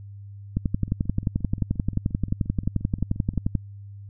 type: two click trains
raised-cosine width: 5 ms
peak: -10 / -23 dBFS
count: 35 / 15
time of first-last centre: 0.57-3.552 / 0.88-3.336 s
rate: 11.4 / 5.7 Hz
effects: added 100 Hz sine -38 dBFS peak until 4.09 s